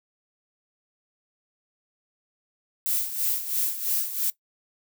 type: noise with tremolo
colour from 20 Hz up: violet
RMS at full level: -24 dBFS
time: 2.86-4.3 s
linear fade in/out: 0 ms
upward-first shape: sine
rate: 3 Hz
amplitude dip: 70%
effects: noise-tail reverb RT60 0.1 s tail -19 dB re dry